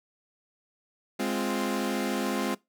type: chord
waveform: sawtooth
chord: F minor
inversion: first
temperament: equal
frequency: 207.7 / 261.6 / 349.2 Hz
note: Ab3 / C4 / F4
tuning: 0 / 0 / 0 cents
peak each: -27 / -27 / -29 dBFS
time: 1.19-2.55 s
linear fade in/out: 10 ms
effects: noise-tail reverb RT60 0.2 s tail -22 dB re dry